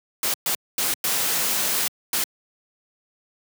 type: noise bursts at uneven times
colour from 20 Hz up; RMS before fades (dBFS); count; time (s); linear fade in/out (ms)
white; -23; 5; 0.23-0.34 / 0.46-0.55 / 0.78-0.94 / 1.04-1.88 / 2.13-2.24; 2
effects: high-pass 150 Hz 12 dB/octave